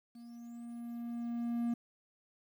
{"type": "tone with level ramp", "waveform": "triangle", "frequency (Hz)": 235.9, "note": "A#3", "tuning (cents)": 21, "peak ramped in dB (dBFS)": [-47, -28], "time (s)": [0.15, 1.74], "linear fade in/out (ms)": 5, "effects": ["11-bit"]}